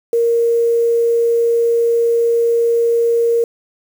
sine tone with quantisation, 466.2 Hz, A#4, in tune, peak -11 dBFS, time 0.13-3.44 s, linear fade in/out 2 ms, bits 6, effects none

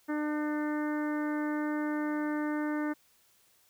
harmonic tone, 300.1 Hz, D4, 38 cents sharp, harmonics 1 / 2 / 3 / 4 / 5 / 6 / 7, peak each -30 / -40 / -42 / -44 / -43 / -44 / -51 dBFS, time 0.08-2.94 s, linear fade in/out 20 ms, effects white hiss -66 dBFS RMS until 3.69 s

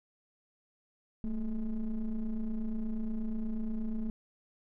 triangle ring-modulated tone, 103.83 Hz, G#2, in tune, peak -26 dBFS, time 1.24-4.1 s, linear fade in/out 0 ms, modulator 118 Hz, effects none

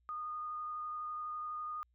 sine tone with vibrato, 1228 Hz, D#6, 23 cents flat, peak -38 dBFS, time 0.09-1.83 s, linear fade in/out 0 ms, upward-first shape sine, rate 12 Hz, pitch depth 10 cents each way, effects added 60 Hz sine -70 dBFS peak until 1.94 s

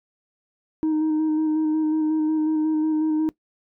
sine tone with vibrato, 311.3 Hz, D#4, 1 cent sharp, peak -16 dBFS, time 0.83-3.29 s, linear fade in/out 0 ms, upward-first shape square, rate 5.5 Hz, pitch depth 16 cents each way, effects noise-tail reverb RT60 0.1 s tail -21 dB re dry + tanh soft clip ceiling -18 dBFS

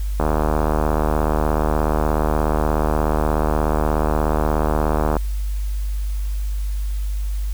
click train, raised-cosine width 1 ms, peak -5 dBFS, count 382, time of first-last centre 0.2-5.167 s, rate 76.7 Hz, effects added 50 Hz sine -20 dBFS peak until 7.53 s + white hiss -44 dBFS RMS until 7.53 s

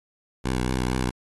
10% pulse tone with vibrato, 63.1 Hz, B1, 38 cents sharp, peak -15 dBFS, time 0.44-1.11 s, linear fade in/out 20 ms, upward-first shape sine, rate 4.3 Hz, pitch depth 38 cents each way, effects AAC 32 kbps

